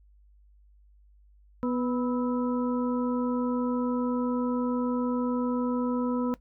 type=harmonic tone with a mistuned harmonic; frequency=246.9 Hz; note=B3; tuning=in tune; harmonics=1 / 2 / 4 / 5; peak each=-26 / -32 / -38 / -40 dBFS; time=1.63-6.34 s; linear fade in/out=0 ms; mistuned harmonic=5; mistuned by=+90 cents; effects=noise-tail reverb RT60 0.1 s tail -17 dB re dry + added 50 Hz sine -55 dBFS peak until 6.4 s